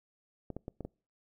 clicks, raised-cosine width 2 ms, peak -26 dBFS, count 5, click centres 0.503 / 0.566 / 0.681 / 0.807 / 0.85 s, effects noise-tail reverb RT60 0.4 s tail -26 dB re dry

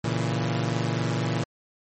sawtooth chord, A# diminished, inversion none, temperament equal with one note detuned, 116.54 / 140.04 / 164.81 Hz, A#2 / C#3 / E3, 0 / +18 / 0 cents, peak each -23 / -26 / -25 dBFS, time 0.04-1.44 s, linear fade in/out 5 ms, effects MP3 32 kbps

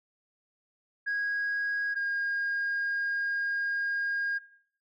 sine tone pair in turn, 1646 / 1623.3 Hz, G#6 / G#6, -16 / -40 cents, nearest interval unison, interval 24 cents, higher first, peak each -26 dBFS, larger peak neither, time 1.06-1.95 / 1.95-4.39 s, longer second, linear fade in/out 20 ms, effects noise-tail reverb RT60 0.6 s tail -19 dB re dry + tanh soft clip ceiling -25 dBFS

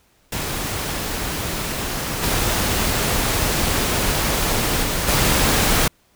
pink noise with level steps, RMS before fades -25 / -20 / -22 / -17 dBFS, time 0.32-5.88 s, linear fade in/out 5 ms, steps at 2.22 / 4.82 / 5.07 s, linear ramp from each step 20 ms, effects pink hiss -59 dBFS RMS until 6.15 s

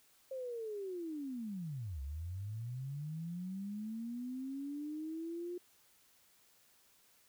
sine linear two-way sweep, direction down then up, 536 to 65.41 to 357.1 Hz, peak -39 dBFS, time 0.31-5.58 s, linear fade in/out 5 ms, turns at 2.01 s, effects white hiss -68 dBFS RMS until 7.28 s

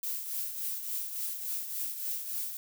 violet noise with tremolo, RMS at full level -33 dBFS, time 0.03-2.57 s, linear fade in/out 2 ms, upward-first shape triangle, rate 3.5 Hz, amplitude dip 60%, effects none

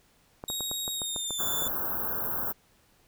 clicks, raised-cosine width 1 ms, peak -23 dBFS, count 10, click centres 0.439 / 0.501 / 0.607 / 0.714 / 0.879 / 1.018 / 1.162 / 1.307 / 1.622 / 1.668 s
20% pulse tone with pitch glide, 3772 to 3519 Hz, A#7 to A7, +20 to 0 cents, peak -25 dBFS, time 0.48-1.68 s, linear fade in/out 5 ms, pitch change -120 cents, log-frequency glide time 0.93-1.42 s
white band-stop noise, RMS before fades -31 dBFS, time 1.38-2.53 s, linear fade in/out 20 ms, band 1600 to 12000 Hz, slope 96 dB/octave
effects pink hiss -64 dBFS RMS until 3.07 s

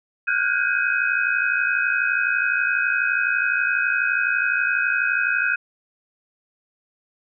sine tone cluster, 1419 / 1479 / 1531 / 1618 / 2524 Hz, F6 / F#6 / G6 / G#6 / D#7, +27 / -1 / -41 / -46 / +24 cents, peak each -25 dBFS, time 0.27-5.56 s, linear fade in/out 10 ms, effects none

